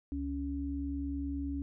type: tone pair together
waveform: sine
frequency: 70.32 / 280 Hz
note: C#2 / C#4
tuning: +25 / +18 cents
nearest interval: 2 octaves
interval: 2393 cents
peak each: -37 / -35 dBFS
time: 0.12-1.62 s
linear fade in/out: 0 ms
effects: none